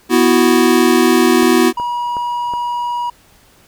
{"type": "chord", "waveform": "square", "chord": "B suspended fourth", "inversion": "none", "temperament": "equal", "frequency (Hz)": [246.9, 329.6, 370], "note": ["B3", "E4", "F#4"], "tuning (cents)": [0, 0, 0], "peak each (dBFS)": -14, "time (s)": [0.09, 1.73], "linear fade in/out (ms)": 50}
{"type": "click train", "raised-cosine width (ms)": 1, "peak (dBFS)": -14, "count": 4, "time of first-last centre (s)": [1.43, 2.537], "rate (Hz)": 2.71}
{"type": "tone", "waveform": "triangle", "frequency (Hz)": 963, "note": "B5", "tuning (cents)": -44, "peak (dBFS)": -15, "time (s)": [1.77, 3.1], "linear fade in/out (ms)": 5}
{"effects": ["pink hiss -49 dBFS RMS until 3.67 s"]}